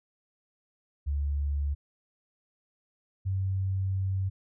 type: tone pair in turn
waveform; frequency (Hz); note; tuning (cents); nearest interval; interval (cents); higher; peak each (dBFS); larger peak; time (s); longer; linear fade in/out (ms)
sine; 71.5 / 95.63; D2 / G2; -46 / -42; perfect fourth; 504; second; -26; neither; 1.06-1.75 / 3.25-4.3; second; 20
effects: none